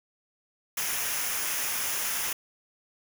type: noise with comb filter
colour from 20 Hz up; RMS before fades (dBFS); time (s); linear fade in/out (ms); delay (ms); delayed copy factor
white; -30; 0.77-2.33; 5; 0.24; -0.55
effects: none